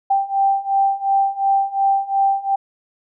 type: beating tone pair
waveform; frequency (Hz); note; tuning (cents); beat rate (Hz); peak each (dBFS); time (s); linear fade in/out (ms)
sine; 784 / 786.8; G5 / G5; 0 / +6; 2.8; -19 / -17; 0.1-2.56; 10
effects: none